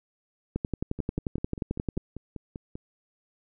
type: two click trains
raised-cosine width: 3 ms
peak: -24 / -15 dBFS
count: 10 / 17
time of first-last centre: 0.99-2.755 / 0.56-1.976 s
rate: 5.1 / 11.3 Hz
effects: none